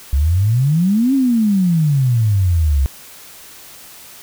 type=exponential two-way sweep; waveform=sine; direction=up then down; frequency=65.41 to 277.2 to 65.41 Hz; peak=-11 dBFS; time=0.13-2.86 s; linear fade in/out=0 ms; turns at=1.14 s; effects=white hiss -39 dBFS RMS until 4.22 s